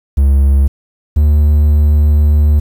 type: tone pair in turn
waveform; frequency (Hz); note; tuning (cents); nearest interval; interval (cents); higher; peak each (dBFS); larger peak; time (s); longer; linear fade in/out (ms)
triangle; 69.1 / 74.4; C#2 / D2; -5 / +23; minor second; 128; second; -4; neither; 0.17-0.68 / 1.16-2.6; second; 10
effects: 7-bit